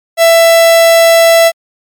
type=tone; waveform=45% pulse; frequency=665 Hz; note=E5; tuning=15 cents sharp; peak=-3 dBFS; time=0.17-1.52 s; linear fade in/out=50 ms; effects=MP3 96 kbps